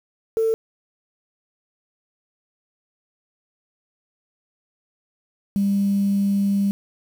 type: tone pair in turn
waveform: sine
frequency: 447.4 / 199.29 Hz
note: A4 / G3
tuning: +29 / +29 cents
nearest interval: octave + major second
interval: 1400 cents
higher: first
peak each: -16 dBFS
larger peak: neither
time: 0.37-0.54 / 5.56-6.71 s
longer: second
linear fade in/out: 0 ms
effects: tanh soft clip ceiling -12 dBFS + 7-bit